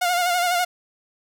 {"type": "tone with vibrato", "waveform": "sawtooth", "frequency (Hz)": 710, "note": "F5", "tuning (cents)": 28, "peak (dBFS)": -15, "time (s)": [0.01, 0.65], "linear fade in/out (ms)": 10, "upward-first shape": "sine", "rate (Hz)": 12, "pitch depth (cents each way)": 48, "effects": []}